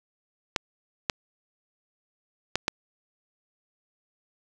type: clicks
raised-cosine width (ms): 0.2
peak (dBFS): -6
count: 4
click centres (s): 0.562 / 1.098 / 2.556 / 2.681
effects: none